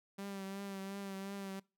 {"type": "tone with vibrato", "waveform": "sawtooth", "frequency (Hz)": 196, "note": "G3", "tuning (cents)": 0, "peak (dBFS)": -38, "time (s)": [0.18, 1.6], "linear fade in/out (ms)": 10, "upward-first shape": "triangle", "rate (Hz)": 2.8, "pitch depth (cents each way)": 36, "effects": ["noise-tail reverb RT60 0.3 s tail -24 dB re dry"]}